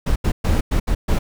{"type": "noise bursts at uneven times", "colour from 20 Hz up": "brown", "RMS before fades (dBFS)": -17, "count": 6, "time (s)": [[0.06, 0.16], [0.24, 0.32], [0.44, 0.61], [0.71, 0.8], [0.87, 0.95], [1.08, 1.19]], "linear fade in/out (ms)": 10, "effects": []}